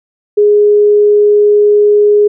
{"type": "tone", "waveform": "sine", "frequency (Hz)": 415.3, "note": "G#4", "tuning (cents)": 0, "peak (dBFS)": -4, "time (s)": [0.37, 2.28], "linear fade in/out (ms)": 10, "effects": []}